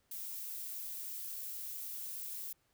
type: noise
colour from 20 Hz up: violet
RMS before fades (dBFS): -43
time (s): 0.11-2.53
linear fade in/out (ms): 5
effects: pink hiss -75 dBFS RMS until 2.73 s